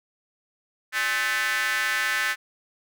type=tone with high-pass filter; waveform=square; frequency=117.5 Hz; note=A#2; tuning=14 cents sharp; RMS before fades=-25 dBFS; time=0.92-2.36 s; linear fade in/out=50 ms; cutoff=1700 Hz; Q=3.9; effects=none